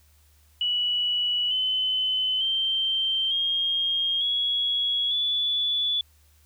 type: tone with pitch steps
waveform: sine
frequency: 2942 / 3037 / 3135 / 3236 / 3341 / 3448 Hz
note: F#7 / F#7 / G7 / G#7 / G#7 / A7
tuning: -11 / +44 / -1 / -46 / +10 / -36 cents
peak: -22 dBFS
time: 0.61-6.01 s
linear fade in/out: 2 ms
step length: 900 ms
effects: added 75 Hz sine -57 dBFS peak until 6.45 s + white hiss -63 dBFS RMS until 6.45 s